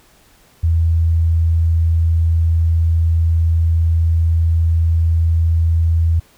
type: tone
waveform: sine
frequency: 82.41 Hz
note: E2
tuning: in tune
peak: -11 dBFS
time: 0.63-6.2 s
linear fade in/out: 10 ms
effects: pink hiss -51 dBFS RMS until 6.37 s